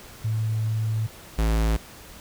sine / square tone pair in turn, 110 / 55 Hz, A2 / A1, 0 / 0 cents, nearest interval octave, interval 1200 cents, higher first, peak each -22 / -20 dBFS, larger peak second, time 0.24-1.07 / 1.38-1.77 s, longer first, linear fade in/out 10 ms, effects pink hiss -45 dBFS RMS until 2.2 s

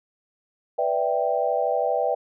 sine chord, E minor seventh, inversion second, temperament equal, 493.9 / 587.3 / 659.3 / 784 Hz, B4 / D5 / E5 / G5, 0 / 0 / 0 / 0 cents, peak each -26 dBFS, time 0.78-2.15 s, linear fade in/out 10 ms, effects none

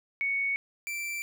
sine / 45% pulse tone pair in turn, 2223 / 2342 Hz, C#7 / D7, +4 / -5 cents, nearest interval minor second, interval 91 cents, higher second, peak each -26 / -32 dBFS, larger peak first, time 0.21-0.56 / 0.87-1.22 s, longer neither, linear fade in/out 0 ms, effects none

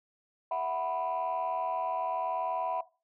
sine chord, E suspended second, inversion none, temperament equal, 659.3 / 740 / 987.8 Hz, E5 / F#5 / B5, 0 / 0 / 0 cents, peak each -32 dBFS, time 0.51-2.81 s, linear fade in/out 5 ms, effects noise-tail reverb RT60 0.3 s tail -18 dB re dry + tanh soft clip ceiling -24 dBFS

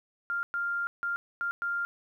sine tone bursts at uneven times, 1396.9 Hz, F6, in tune, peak -28 dBFS, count 5, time 0.3-0.43 / 0.54-0.87 / 1.03-1.16 / 1.41-1.51 / 1.62-1.85 s, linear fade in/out 0 ms, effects 11-bit

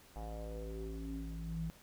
square tone with low-pass filter sweep, 55 Hz, A1, in tune, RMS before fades -42 dBFS, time 0.16-1.7 s, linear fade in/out 0 ms, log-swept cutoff 790 to 150 Hz, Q 6.1, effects pink hiss -61 dBFS RMS until 1.82 s

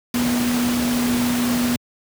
sine tone in noise, 243.1 Hz, B3, 27 cents flat, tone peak -18 dBFS, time 0.14-1.76 s, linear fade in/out 2 ms, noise pink, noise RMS -25 dBFS, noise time 0.14-1.76 s, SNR +4 dB, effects high-pass 100 Hz 12 dB/octave

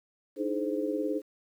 sine tone cluster, 301.6 / 320.2 / 422.3 / 519 Hz, D4 / D#4 / G#4 / C5, +46 / +50 / +29 / -14 cents, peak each -32 / -36 / -33 / -34 dBFS, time 0.36-1.22 s, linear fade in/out 50 ms, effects 10-bit

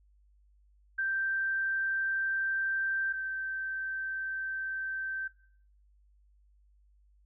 sine tone pair in turn, 1568 / 1554.5 Hz, G6 / G6, 0 / -15 cents, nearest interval unison, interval 15 cents, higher first, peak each -28 / -33 dBFS, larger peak first, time 0.98-3.13 / 3.13-5.28 s, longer neither, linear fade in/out 10 ms, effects noise-tail reverb RT60 0.6 s tail -19 dB re dry + added 50 Hz sine -61 dBFS peak until 7.25 s

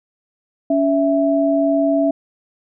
sine tone pair together, 282.5 / 659.3 Hz, C#4 / E5, +33 / 0 cents, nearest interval octave + minor third, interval 1467 cents, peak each -16 dBFS, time 0.7-2.11 s, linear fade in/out 5 ms, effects none

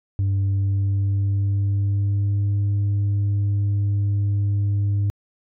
sine tone with pitch glide, 98 to 101.1 Hz, G2 to G#2, 0 to -46 cents, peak -15 dBFS, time 0.19-5.1 s, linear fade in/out 0 ms, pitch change +54 cents, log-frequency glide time 0.39-2.55 s, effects tanh soft clip ceiling -17 dBFS

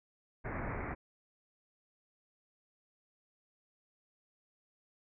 pink low-pass noise, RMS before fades -39 dBFS, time 0.44-0.95 s, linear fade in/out 20 ms, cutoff 2300 Hz, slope 96 dB/octave, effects none

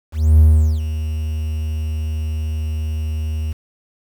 triangle tone with ADSR envelope, 77.78 Hz, D#2, in tune, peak -3 dBFS, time 0.12-3.53 s, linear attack 270 ms, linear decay 410 ms, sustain -14 dB, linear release 10 ms, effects tanh soft clip ceiling 0 dBFS + 7-bit

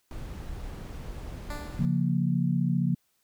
brown noise, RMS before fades -38 dBFS, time 0.11-1.85 s, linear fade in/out 0 ms
10% pulse tone with exponential decay, 293.7 Hz, D4, in tune, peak -27 dBFS, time 1.5-2.19 s, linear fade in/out 2 ms, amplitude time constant 150 ms
sine chord, Bb minor, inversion first, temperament just, 139.85 / 174.81 / 233.1 Hz, Db3 / F3 / Bb3, +16 / +2 / 0 cents, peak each -27 / -26 / -30 dBFS, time 1.79-2.95 s, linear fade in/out 5 ms
effects white hiss -72 dBFS RMS until 3.23 s

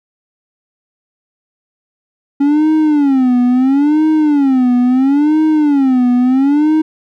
triangle tone with vibrato, 277.2 Hz, C#4, in tune, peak -6 dBFS, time 2.4-6.82 s, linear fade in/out 10 ms, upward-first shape sine, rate 0.74 Hz, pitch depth 210 cents each way, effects none

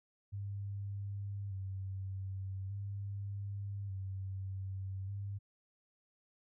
sine tone with vibrato, 98 Hz, G2, in tune, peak -38 dBFS, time 0.32-5.39 s, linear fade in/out 20 ms, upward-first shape square, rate 0.42 Hz, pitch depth 36 cents each way, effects none

